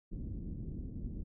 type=low-pass noise; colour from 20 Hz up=pink; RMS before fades=-41 dBFS; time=0.11-1.24 s; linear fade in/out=20 ms; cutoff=290 Hz; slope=24 dB/octave; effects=none